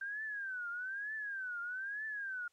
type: tone with vibrato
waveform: sine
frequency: 1568 Hz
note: G6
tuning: in tune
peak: -38 dBFS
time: 0.01-2.48 s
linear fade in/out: 5 ms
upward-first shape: triangle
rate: 1.1 Hz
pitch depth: 210 cents each way
effects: white hiss -75 dBFS RMS until 2.52 s + low-pass 8000 Hz 12 dB/octave